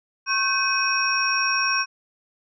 sine tone cluster, 1094 / 1540 / 2528 / 5570 Hz, C#6 / G6 / D#7 / F8, -23 / -31 / +27 / -5 cents, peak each -25 dBFS, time 0.26-1.86 s, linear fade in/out 50 ms, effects none

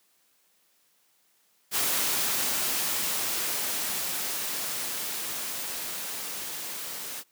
white noise with level ramp, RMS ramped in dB -26 to -37 dBFS, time 1.71-7.24 s, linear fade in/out 50 ms, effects white hiss -67 dBFS RMS until 7.31 s + high-pass 150 Hz 12 dB/octave

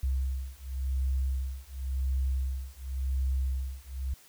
sine beating tone pair, 65.41 / 66.33 Hz, C2 / C2, 0 / +24 cents, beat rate 0.92 Hz, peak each -31 dBFS, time 0.03-4.14 s, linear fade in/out 5 ms, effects white hiss -57 dBFS RMS until 4.28 s

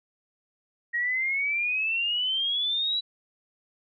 sine exponential sweep, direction up, 1880 to 3951 Hz, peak -24 dBFS, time 0.93-3.01 s, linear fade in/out 20 ms, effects none

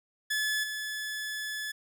sawtooth tone with level steps, 1720 Hz, A6, 40 cents flat, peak -24 / -30 dBFS, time 0.3-1.72 s, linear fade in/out 10 ms, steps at 0.63 s, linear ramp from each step 10 ms, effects none

